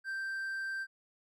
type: tone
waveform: triangle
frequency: 1568 Hz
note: G6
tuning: in tune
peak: -33 dBFS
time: 0.04-0.87 s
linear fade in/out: 50 ms
effects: none